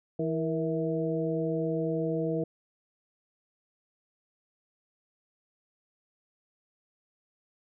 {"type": "harmonic tone with a mistuned harmonic", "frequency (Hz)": 163, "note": "E3", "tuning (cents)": -19, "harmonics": [1, 2, 3, 4], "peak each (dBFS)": [-32, -32, -31, -36], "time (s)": [0.19, 2.44], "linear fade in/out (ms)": 5, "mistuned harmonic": 3, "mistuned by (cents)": -54, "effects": []}